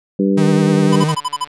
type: harmonic tone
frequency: 98 Hz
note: G2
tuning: in tune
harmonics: 2 / 3 / 4 / 5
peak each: -14 / -18 / -20 / -22 dBFS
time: 0.19-1.04 s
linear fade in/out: 5 ms
type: tone with vibrato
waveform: 45% pulse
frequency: 155.2 Hz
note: D#3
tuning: 4 cents flat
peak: -15 dBFS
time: 0.37-1.15 s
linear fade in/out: 10 ms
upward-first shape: sine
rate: 10 Hz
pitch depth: 48 cents each way
type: tone bursts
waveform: square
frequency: 1002 Hz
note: B5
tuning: 25 cents sharp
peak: -17 dBFS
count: 7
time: 0.92-1.448 s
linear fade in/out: 10 ms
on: 42 ms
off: 39 ms
type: click train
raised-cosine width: 0.3 ms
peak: -24 dBFS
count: 77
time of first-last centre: 0.95-1.474 s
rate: 145 Hz
effects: resampled to 24000 Hz